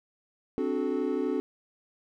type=chord; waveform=triangle; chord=D dominant seventh; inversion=third; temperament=equal with one note detuned; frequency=261.6 / 293.7 / 370 / 433.9 Hz; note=C4 / D4 / F#4 / A4; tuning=0 / 0 / 0 / -24 cents; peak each=-30 dBFS; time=0.58-1.4 s; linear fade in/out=0 ms; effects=none